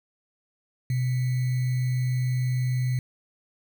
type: tone with sample-and-hold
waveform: sine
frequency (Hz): 126.6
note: B2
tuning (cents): +43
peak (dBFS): -22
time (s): 0.9-2.99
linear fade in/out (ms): 2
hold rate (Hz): 2100
effects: none